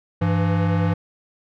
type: tone pair together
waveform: square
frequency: 99 / 168.19 Hz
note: G2 / E3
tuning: +18 / +35 cents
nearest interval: major sixth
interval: 917 cents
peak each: -21 dBFS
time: 0.21-0.94 s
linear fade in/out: 10 ms
effects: low-pass 2000 Hz 12 dB/octave